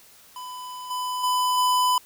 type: tone with level steps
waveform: square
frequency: 1001 Hz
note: B5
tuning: 23 cents sharp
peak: -35 / -27 / -21 / -19 dBFS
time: 0.36-1.98 s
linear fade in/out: 2 ms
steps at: 0.9 / 1.23 / 1.57 s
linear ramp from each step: 10 ms
effects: white hiss -52 dBFS RMS until 2.05 s